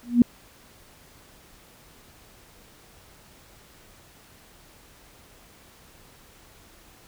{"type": "tone with exponential growth", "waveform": "sine", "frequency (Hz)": 240, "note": "B3", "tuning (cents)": -49, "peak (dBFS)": -8, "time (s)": [0.03, 0.22], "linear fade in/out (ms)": 2, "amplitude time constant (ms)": 40, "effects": ["pink hiss -53 dBFS RMS until 7.07 s"]}